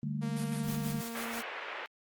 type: chord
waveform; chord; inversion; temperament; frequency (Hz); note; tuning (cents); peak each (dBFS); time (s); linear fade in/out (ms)
sine; D suspended fourth; none; equal; 146.83 / 196 / 220; D3 / G3 / A3; 0 / 0 / 0; -35 / -39 / -37; 0.03-1.01; 2
type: tone with vibrato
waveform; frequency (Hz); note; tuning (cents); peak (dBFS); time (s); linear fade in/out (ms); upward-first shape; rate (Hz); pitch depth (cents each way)
sawtooth; 231.5; A#3; -12; -35; 0.21-1.42; 20; triangle; 14; 11
type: noise with tremolo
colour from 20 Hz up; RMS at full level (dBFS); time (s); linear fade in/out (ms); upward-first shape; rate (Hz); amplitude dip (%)
white; -43; 0.36-1.43; 10; square; 6.2; 55
type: band-pass noise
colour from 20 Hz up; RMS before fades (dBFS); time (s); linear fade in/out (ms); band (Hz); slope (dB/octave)
white; -41; 1.15-1.86; 0; 410 to 2500; 24
effects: Opus 32 kbps